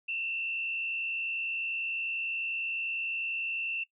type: tone with frequency modulation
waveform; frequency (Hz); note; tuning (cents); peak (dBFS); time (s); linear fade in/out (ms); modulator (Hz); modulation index
sine; 2700; E7; +41; -31; 0.08-3.84; 10; 68.7; 1
effects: noise-tail reverb RT60 0.1 s tail -20 dB re dry

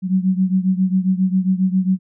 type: beating tone pair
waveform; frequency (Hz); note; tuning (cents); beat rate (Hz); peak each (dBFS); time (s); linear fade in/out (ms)
sine; 185 / 192.4; F#3 / G3; 0 / -32; 7.4; -16 / -19; 0.02-1.99; 50
effects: none

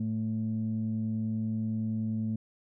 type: tone pair together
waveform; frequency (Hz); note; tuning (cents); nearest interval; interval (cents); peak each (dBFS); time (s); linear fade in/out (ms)
sine; 110 / 220.4; A2 / A3; 0 / +3; octave; 1203; -32 / -29; 0-2.36; 5
effects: tanh soft clip ceiling -23 dBFS

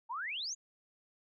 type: exponential sweep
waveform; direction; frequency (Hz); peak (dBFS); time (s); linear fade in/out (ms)
sine; up; 864 to 6970; -36; 0.09-0.55; 20
effects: none

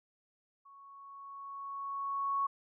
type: tone with level ramp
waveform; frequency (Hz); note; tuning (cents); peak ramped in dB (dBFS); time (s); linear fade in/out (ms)
sine; 1108.7; C#6; 0; -54 to -28; 0.65-2.47; 10
effects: none

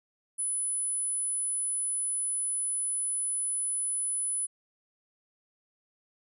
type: tone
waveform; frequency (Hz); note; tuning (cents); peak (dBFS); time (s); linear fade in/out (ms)
sine; 10000; D#9; +8; -28; 0.38-4.47; 20
effects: none

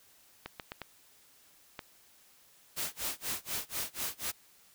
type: clicks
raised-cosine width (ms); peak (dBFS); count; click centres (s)
0.3; -23; 5; 0.46 / 0.598 / 0.719 / 0.817 / 1.792
type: noise with tremolo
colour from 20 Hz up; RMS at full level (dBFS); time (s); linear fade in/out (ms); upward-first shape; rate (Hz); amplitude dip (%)
white; -34; 2.76-4.32; 20; sine; 4.1; 100
effects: white hiss -62 dBFS RMS until 4.74 s

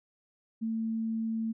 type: tone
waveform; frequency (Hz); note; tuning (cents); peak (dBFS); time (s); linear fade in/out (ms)
sine; 224.1; A3; +32; -29; 0.61-1.53; 20
effects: none

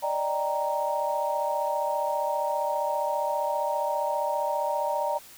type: chord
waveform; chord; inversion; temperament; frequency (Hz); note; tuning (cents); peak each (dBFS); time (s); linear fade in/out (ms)
sine; Eb major seventh; third; equal; 587.3 / 622.3 / 784 / 932.3; D5 / Eb5 / G5 / Bb5; 0 / 0 / 0 / 0; -29 / -34 / -33 / -28; 0.02-5.19; 20
effects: white hiss -49 dBFS RMS until 5.37 s

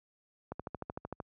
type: click train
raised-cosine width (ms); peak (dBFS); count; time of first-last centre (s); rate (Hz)
1; -24; 10; 0.52-1.202; 13.2
effects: high-pass 60 Hz 12 dB/octave

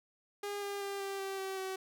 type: tone with pitch steps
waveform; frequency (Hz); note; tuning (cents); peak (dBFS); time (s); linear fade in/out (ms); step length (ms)
sawtooth; 407 / 402.3 / 397.7 / 393.1 / 388.6 / 384.2 / 379.7; G#4 / G4 / G4 / G4 / G4 / G4 / F#4; -35 / +45 / +25 / +5 / -15 / -35 / +45; -33; 0.43-1.76; 5; 190
effects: none

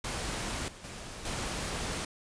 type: noise with level steps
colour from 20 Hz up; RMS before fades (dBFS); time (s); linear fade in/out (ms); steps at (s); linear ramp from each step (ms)
pink; -35 / -49 / -43 / -35; 0.04-2.05; 5; 0.68 / 0.84 / 1.25; 2
effects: resampled to 22050 Hz

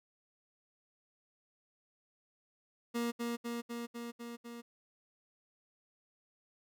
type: tone with echo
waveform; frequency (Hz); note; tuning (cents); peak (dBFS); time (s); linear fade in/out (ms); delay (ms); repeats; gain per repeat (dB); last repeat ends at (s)
30% pulse; 235.9; A#3; +21; -30; 2.94-3.12; 20; 250; 6; -2; 4.62
effects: none

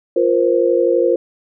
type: chord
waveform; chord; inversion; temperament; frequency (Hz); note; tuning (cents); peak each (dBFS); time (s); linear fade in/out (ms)
sine; F suspended fourth; none; equal with one note detuned; 349.2 / 471.3 / 523.3; F4 / Bb4 / C5; 0 / +19 / 0; -16; 0.16-1.16; 5
effects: none

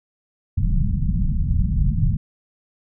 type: low-pass noise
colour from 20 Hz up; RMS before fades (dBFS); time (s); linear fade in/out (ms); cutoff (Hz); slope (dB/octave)
pink; -19; 0.57-2.17; 10; 200; 48
effects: none

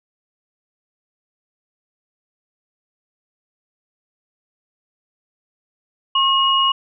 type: tone pair together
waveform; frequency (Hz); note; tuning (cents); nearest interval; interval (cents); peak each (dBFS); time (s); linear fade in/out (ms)
sine; 1081 / 2886; C#6 / F#7; -44 / -44; octave + perfect fourth; 1700; -16; 6.15-6.72; 5
effects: none

